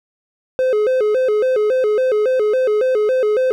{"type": "tone with vibrato", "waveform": "triangle", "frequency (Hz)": 467.4, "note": "A#4", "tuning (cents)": 5, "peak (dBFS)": -11, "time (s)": [0.59, 3.52], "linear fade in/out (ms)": 0, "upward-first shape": "square", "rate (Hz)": 3.6, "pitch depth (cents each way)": 170, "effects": []}